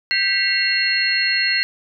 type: tone cluster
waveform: sine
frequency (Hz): 1573 / 1966 / 2147 / 2743 / 4268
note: G6 / B6 / C7 / F7 / C8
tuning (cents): +6 / -8 / +44 / -32 / +34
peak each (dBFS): -26 / -21 / -27 / -23 / -20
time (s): 0.11-1.63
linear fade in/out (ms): 0
effects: none